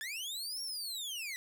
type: linear two-way sweep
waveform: sawtooth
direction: up then down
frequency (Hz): 1679 to 5588 to 1929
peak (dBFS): -35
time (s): 0.01-1.36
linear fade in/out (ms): 0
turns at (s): 0.62
effects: none

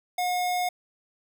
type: tone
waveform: square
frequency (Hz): 721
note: F#5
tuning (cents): -45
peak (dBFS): -25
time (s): 0.18-0.69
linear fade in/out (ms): 5
effects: none

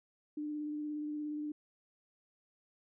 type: tone with vibrato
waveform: sine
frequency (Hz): 299.3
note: D4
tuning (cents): +33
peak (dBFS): -36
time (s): 0.37-1.52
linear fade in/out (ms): 5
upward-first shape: square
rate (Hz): 17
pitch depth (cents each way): 12
effects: none

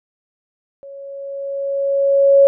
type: tone with level ramp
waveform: sine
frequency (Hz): 554.4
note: C#5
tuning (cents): 0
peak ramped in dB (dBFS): -33 to -5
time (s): 0.83-2.47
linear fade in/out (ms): 0
effects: none

